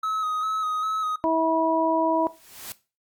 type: tone with vibrato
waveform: triangle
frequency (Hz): 1272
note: D#6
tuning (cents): +38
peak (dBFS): -22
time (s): 0.03-1.16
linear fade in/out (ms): 5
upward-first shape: square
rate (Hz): 2.5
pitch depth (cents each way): 24
type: harmonic tone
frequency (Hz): 324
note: E4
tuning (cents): -30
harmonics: 1 / 2 / 3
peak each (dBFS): -24 / -24 / -24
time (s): 1.24-2.27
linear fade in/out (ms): 0
type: noise with exponential growth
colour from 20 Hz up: white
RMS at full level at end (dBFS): -34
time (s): 2.12-2.72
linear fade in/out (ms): 0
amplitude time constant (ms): 130
effects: noise-tail reverb RT60 0.3 s tail -17 dB re dry + Opus 48 kbps